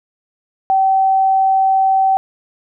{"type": "tone", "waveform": "sine", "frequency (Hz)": 769, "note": "G5", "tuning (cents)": -33, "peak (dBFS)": -10, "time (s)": [0.7, 2.17], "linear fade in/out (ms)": 0, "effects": []}